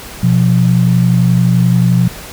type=tone pair together; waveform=sine; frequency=124.38 / 175.9 Hz; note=B2 / F3; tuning=+13 / +13 cents; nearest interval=tritone; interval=600 cents; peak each=-10 dBFS; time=0.23-2.08 s; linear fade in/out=5 ms; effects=pink hiss -30 dBFS RMS until 2.32 s